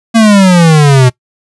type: exponential sweep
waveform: square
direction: down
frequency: 231.1 to 123.47 Hz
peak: -3 dBFS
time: 0.14-1.1 s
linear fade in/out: 20 ms
effects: noise-tail reverb RT60 0.1 s tail -22 dB re dry + resampled to 24000 Hz